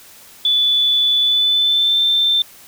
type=tone with pitch glide; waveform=sine; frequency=3469 to 3562 Hz; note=A7 to A7; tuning=-25 to +21 cents; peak=-12 dBFS; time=0.45-2.42 s; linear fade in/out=2 ms; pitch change=+46 cents; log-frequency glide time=1.21-2.02 s; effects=white hiss -43 dBFS RMS until 2.67 s